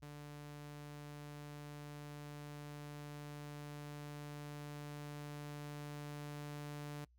sawtooth tone with level ramp, 146.8 Hz, D3, in tune, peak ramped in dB -45 to -40 dBFS, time 0.02-7.05 s, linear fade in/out 10 ms, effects noise-tail reverb RT60 0.1 s tail -24 dB re dry + added 60 Hz sine -66 dBFS peak until 7.18 s

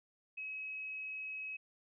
sine tone, 2557 Hz, D#7, 47 cents sharp, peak -40 dBFS, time 0.37-1.57 s, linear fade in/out 10 ms, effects none

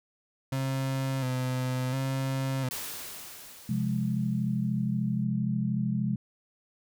35% pulse tone with vibrato, 130.81 Hz, C3, in tune, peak -26 dBFS, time 0.52-2.69 s, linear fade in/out 5 ms, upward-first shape square, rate 0.71 Hz, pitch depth 40 cents each way
white noise with exponential decay, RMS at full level -35 dBFS, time 2.71-5.24 s, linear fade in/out 1 ms, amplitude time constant 550 ms
sine chord, F minor, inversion second, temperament equal, 130.81 / 174.61 / 207.7 Hz, C3 / F3 / Ab3, 0 / 0 / 0 cents, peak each -30 / -32 / -29 dBFS, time 3.69-6.16 s, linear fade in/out 5 ms
effects none

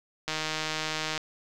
click train, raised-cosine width 0.2 ms, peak -13 dBFS, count 141, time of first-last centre 0.28-1.177 s, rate 156 Hz, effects none

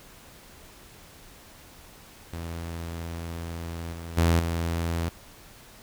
sawtooth tone with level steps, 83.8 Hz, E2, 29 cents sharp, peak -29 / -32 / -15 / -22 dBFS, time 2.33-5.09 s, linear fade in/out 0 ms, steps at 3.92 / 4.17 / 4.39 s, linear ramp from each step 10 ms, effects pink hiss -50 dBFS RMS until 5.82 s

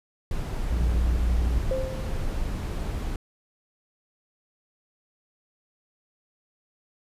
brown noise, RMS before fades -29 dBFS, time 0.31-3.16 s, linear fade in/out 2 ms
triangle tone, 59.1 Hz, A#1, 24 cents sharp, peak -19 dBFS, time 0.68-1.63 s, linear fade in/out 50 ms
sine tone with exponential decay, 524 Hz, C5, 2 cents sharp, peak -23 dBFS, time 1.71-2.4 s, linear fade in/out 2 ms, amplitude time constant 150 ms
effects resampled to 32000 Hz

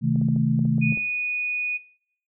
sine chord, A diminished, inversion first, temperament equal with one note detuned, 130.81 / 158.65 / 220 Hz, C3 / Eb3 / A3, 0 / +34 / 0 cents, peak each -23 dBFS, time 0.01-0.96 s, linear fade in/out 50 ms
clicks, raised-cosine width 2 ms, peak -26 dBFS, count 9, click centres 0.159 / 0.215 / 0.286 / 0.362 / 0.592 / 0.653 / 0.782 / 0.924 / 0.974 s
sine tone, 2475 Hz, D#7, 10 cents flat, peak -24 dBFS, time 0.81-1.78 s, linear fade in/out 20 ms
effects noise-tail reverb RT60 0.7 s tail -24 dB re dry

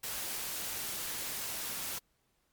white noise, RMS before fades -38 dBFS, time 0.03-1.99 s, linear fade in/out 10 ms, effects pink hiss -75 dBFS RMS until 2.52 s + MP3 96 kbps

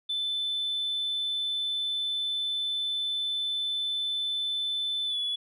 sine tone with pitch glide, 3520 to 3416 Hz, A7 to G#7, 0 to +48 cents, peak -26 dBFS, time 0.09-5.36 s, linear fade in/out 10 ms, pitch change -52 cents, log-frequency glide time 5.06-5.17 s, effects tanh soft clip ceiling -24 dBFS

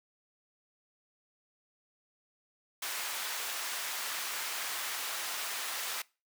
pink high-pass noise, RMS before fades -37 dBFS, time 2.82-6.02 s, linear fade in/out 5 ms, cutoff 1100 Hz, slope 12 dB/octave, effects noise-tail reverb RT60 0.3 s tail -23 dB re dry

